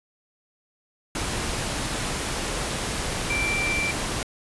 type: tone in noise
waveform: sine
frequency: 2349 Hz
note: D7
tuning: in tune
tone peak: -24 dBFS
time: 3.3-3.91 s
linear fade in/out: 2 ms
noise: pink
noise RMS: -28 dBFS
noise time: 1.15-4.23 s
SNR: +1 dB
effects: resampled to 24000 Hz